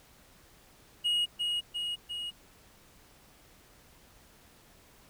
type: tone with echo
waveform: triangle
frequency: 2884 Hz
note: F#7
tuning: 45 cents flat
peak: -24 dBFS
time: 1.04-1.26 s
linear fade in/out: 20 ms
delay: 350 ms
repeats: 3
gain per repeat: -3 dB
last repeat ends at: 2.31 s
effects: pink hiss -59 dBFS RMS until 5.09 s